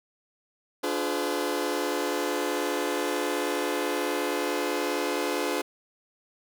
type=chord; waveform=sawtooth; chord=D diminished seventh; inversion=none; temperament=just; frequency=293.7 / 352.4 / 422.9 / 507.5 Hz; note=D4 / F4 / Ab4 / Cb5; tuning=0 / +16 / +31 / +47 cents; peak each=-28 dBFS; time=0.83-5.62 s; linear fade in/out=10 ms; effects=none